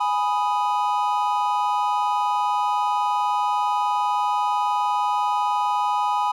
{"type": "chord", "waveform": "triangle", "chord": "G# minor", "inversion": "none", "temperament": "equal with one note detuned", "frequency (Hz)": [830.6, 990.6, 1244.5], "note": ["G#5", "B5", "D#6"], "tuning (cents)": [0, 5, 0], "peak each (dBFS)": [-21, -21, -26], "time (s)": [0, 6.32], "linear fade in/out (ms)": 10, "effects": []}